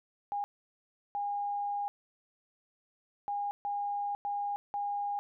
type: tone bursts at uneven times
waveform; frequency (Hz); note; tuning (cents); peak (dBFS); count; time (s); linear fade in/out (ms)
sine; 814; G#5; -35; -31; 6; 0.32-0.44 / 1.15-1.88 / 3.28-3.51 / 3.65-4.15 / 4.25-4.56 / 4.74-5.19; 0
effects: none